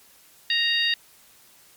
harmonic tone, 932.3 Hz, A#5, in tune, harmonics 2 / 3 / 4 / 5, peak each -25 / -25 / -24 / -29 dBFS, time 0.5-0.94 s, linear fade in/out 2 ms, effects white hiss -54 dBFS RMS until 1.76 s + MP3 96 kbps

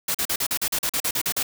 white noise bursts, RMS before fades -24 dBFS, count 13, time 0.08-1.43 s, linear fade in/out 5 ms, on 66 ms, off 41 ms, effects none

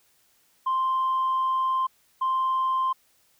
sine tone bursts at uneven times, 1046.5 Hz, C6, in tune, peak -20 dBFS, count 2, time 0.66-1.87 / 2.21-2.93 s, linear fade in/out 10 ms, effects tanh soft clip ceiling -19 dBFS + white hiss -64 dBFS RMS until 3.39 s

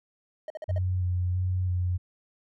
triangle tone bursts, 622 Hz, D#5, 1 cent flat, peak -31 dBFS, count 5, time 0.48-0.782 s, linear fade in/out 2 ms, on 22 ms, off 48 ms
sine tone with vibrato, 90.9 Hz, F#2, 30 cents flat, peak -24 dBFS, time 0.68-1.98 s, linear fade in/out 20 ms, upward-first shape square, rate 1.5 Hz, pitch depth 17 cents each way
effects none

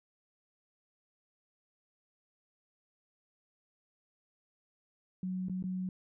sine tone with dropouts, 185 Hz, F#3, in tune, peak -33 dBFS, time 5.23-5.89 s, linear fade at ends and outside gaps 2 ms, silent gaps 5.485-5.496 / 5.626-5.639 s, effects none

